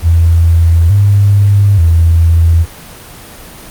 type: tone with pitch steps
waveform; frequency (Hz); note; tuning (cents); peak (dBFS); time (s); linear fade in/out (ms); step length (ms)
sine; 83.5 / 100.9 / 83; E2 / G#2 / E2; +23 / -49 / +12; -4; 0.02-2.66; 50; 880
effects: pink hiss -31 dBFS RMS until 3.7 s + Opus 24 kbps